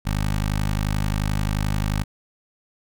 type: tone with notch filter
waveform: 15% pulse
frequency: 51.4 Hz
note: G#1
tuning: 17 cents flat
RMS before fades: -23 dBFS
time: 0.05-2.04 s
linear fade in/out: 20 ms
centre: 460 Hz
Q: 1.3
effects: none